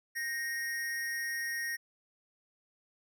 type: tone with amplitude modulation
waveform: square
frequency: 1864.7 Hz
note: A#6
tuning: in tune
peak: -32 dBFS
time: 0.15-1.77 s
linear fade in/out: 20 ms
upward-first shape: sine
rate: 283 Hz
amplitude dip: 45%
effects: none